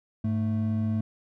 triangle tone pair together, 103.83 / 220.4 Hz, G#2 / A3, 0 / +3 cents, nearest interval octave + minor second, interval 1303 cents, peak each -25 dBFS, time 0.24-1.01 s, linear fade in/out 5 ms, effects none

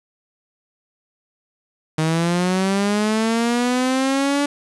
sawtooth linear sweep, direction up, 155.56 to 288.7 Hz, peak -13 dBFS, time 1.98-4.46 s, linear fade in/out 5 ms, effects resampled to 24000 Hz + 7-bit

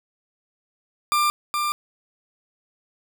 40% pulse tone with echo, 1191 Hz, D6, 24 cents sharp, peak -17 dBFS, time 1.12-1.3 s, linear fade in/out 0 ms, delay 420 ms, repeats 1, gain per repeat -4 dB, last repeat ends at 1.72 s, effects none

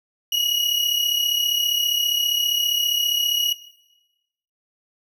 35% pulse tone pair together, 2876 / 2911 Hz, F#7 / F#7, -50 / -29 cents, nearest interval unison, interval 21 cents, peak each -20 dBFS, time 0.32-3.53 s, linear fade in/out 5 ms, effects noise-tail reverb RT60 1.0 s tail -17 dB re dry

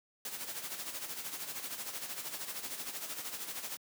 white noise with tremolo, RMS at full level -39 dBFS, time 0.25-3.77 s, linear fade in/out 2 ms, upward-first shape sine, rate 13 Hz, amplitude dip 60%, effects high-pass 150 Hz 12 dB/octave

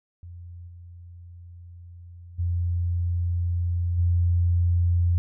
sine tone with level steps, 87 Hz, F2, 6 cents flat, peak -38 / -41 / -22 / -18 dBFS, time 0.23-5.18 s, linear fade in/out 0 ms, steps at 0.67 / 2.38 / 3.97 s, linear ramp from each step 20 ms, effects none

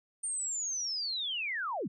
sine linear sweep, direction down, 8920 to 127.3 Hz, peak -32 dBFS, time 0.23-1.88 s, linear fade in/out 10 ms, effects none

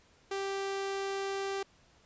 sawtooth tone, 392 Hz, G4, in tune, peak -29 dBFS, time 0.31-1.63 s, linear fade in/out 5 ms, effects pink hiss -64 dBFS RMS until 2.05 s + resampled to 16000 Hz

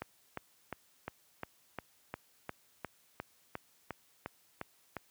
click train, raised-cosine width 0.5 ms, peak -23 dBFS, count 15, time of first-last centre 0.02-4.967 s, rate 2.83 Hz, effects white hiss -68 dBFS RMS until 5.1 s + high-pass 60 Hz 12 dB/octave

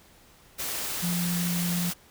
sine tone in noise, 174.61 Hz, F3, in tune, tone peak -26 dBFS, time 1.02-1.91 s, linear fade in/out 20 ms, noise white, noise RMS -32 dBFS, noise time 0.58-1.94 s, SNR +3 dB, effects pink hiss -56 dBFS RMS until 2.1 s

